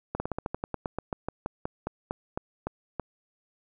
slowing click train, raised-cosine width 1 ms, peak -16 dBFS, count 20, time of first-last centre 0.15-2.997 s, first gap 50 ms, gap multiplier 1.11, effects none

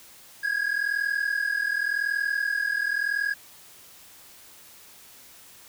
triangle tone pair together, 1628 / 1668.9 Hz, G#6 / G#6, -35 / +8 cents, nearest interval unison, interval 43 cents, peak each -25 dBFS, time 0.43-3.34 s, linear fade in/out 10 ms, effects white hiss -50 dBFS RMS until 5.68 s

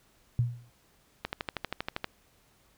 sine tone with exponential decay, 120 Hz, B2, 49 cents flat, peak -20 dBFS, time 0.39-0.7 s, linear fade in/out 0 ms, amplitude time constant 67 ms
click train, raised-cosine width 0.3 ms, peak -15 dBFS, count 11, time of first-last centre 1.25-2.044 s, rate 12.6 Hz
effects pink hiss -65 dBFS RMS until 2.77 s

